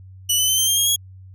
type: tone with pitch steps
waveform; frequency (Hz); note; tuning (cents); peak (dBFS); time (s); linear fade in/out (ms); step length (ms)
15% pulse; 2960 / 3017 / 3075 / 3134 / 3195 / 3256 / 3319; F#7 / F#7 / G7 / G7 / G7 / G#7 / G#7; 0 / +33 / -34 / -1 / +32 / -35 / -2; -9; 0.29-0.962; 10; 96
effects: added 94 Hz sine -39 dBFS peak until 1.34 s